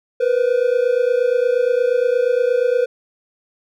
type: tone pair together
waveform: triangle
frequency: 478.8 / 507.3 Hz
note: A#4 / B4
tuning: +46 / +46 cents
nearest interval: minor second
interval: 100 cents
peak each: -15 dBFS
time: 0.2-2.86 s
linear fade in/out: 10 ms
effects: none